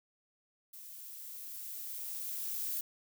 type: noise with level ramp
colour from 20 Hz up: violet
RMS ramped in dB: -50 to -36 dBFS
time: 0.73-2.81 s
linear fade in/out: 5 ms
effects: none